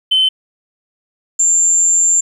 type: tone pair in turn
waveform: sine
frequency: 3064 / 7287 Hz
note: G7 / A#8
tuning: -40 / -40 cents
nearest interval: octave + minor third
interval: 1500 cents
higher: second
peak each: -8 dBFS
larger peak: neither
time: 0.11-0.29 / 1.39-2.21 s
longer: second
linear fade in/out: 10 ms
effects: tanh soft clip ceiling -5 dBFS + 8-bit